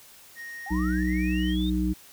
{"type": "tone", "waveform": "triangle", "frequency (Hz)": 1864.7, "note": "A#6", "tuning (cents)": 0, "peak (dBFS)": -35, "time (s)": [0.35, 1.56], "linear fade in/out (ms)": 50}
{"type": "linear sweep", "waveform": "sine", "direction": "up", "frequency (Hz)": [740, 3720], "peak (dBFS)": -36, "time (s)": [0.66, 1.7], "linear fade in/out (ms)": 5}
{"type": "harmonic tone", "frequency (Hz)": 62, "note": "B1", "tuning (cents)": 7, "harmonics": [1, 3, 5], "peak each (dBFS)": [-27, -27, -27], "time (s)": [0.7, 1.94], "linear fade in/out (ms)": 20}
{"effects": ["white hiss -51 dBFS RMS until 2.12 s"]}